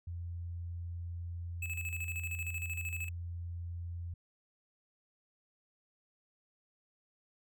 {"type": "tone", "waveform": "sine", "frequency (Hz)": 86, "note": "F2", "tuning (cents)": -26, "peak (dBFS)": -38, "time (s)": [0.07, 4.14], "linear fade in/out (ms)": 5}
{"type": "tone with tremolo", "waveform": "square", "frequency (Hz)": 2600, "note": "E7", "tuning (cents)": -24, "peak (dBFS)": -37, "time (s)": [1.62, 3.09], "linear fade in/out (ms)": 5, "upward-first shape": "square", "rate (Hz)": 13, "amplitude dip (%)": 65}
{"effects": []}